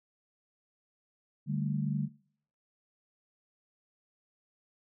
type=chord; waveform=sine; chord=D suspended fourth; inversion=none; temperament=equal; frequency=146.83 / 196 / 220 Hz; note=D3 / G3 / A3; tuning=0 / 0 / 0 cents; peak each=-31 / -35 / -37 dBFS; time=1.46-2.09 s; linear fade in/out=50 ms; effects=noise-tail reverb RT60 0.6 s tail -23 dB re dry